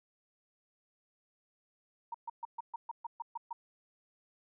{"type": "tone bursts", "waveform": "sine", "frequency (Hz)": 932.3, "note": "A#5", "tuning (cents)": 0, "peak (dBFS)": -36, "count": 10, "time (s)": [2.12, 3.53], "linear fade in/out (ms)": 5, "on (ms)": 24, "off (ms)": 130, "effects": []}